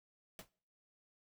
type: noise with exponential decay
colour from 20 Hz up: pink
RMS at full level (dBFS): -45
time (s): 0.39-0.49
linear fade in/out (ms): 1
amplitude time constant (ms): 21
effects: noise-tail reverb RT60 0.5 s tail -23 dB re dry